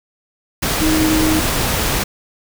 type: tone in noise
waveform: sine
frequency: 313.6 Hz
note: D#4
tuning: 14 cents sharp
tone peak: -14 dBFS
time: 0.81-1.4 s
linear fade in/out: 10 ms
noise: pink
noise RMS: -18 dBFS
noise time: 0.62-2.04 s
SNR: +1 dB
effects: none